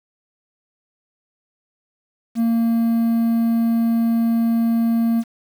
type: tone with quantisation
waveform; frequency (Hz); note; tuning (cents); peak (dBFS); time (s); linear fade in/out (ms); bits
triangle; 230; A#3; -23; -13; 2.35-5.24; 50; 7
effects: none